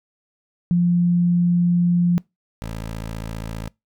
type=tone pair in turn; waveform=sine / 15% pulse; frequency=174.61 / 55 Hz; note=F3 / A1; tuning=0 / 0 cents; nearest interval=octave + minor sixth; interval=2000 cents; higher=first; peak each=-14 / -22 dBFS; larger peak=first; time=0.71-2.18 / 2.62-3.68 s; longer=first; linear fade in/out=0 ms; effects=noise-tail reverb RT60 0.2 s tail -24 dB re dry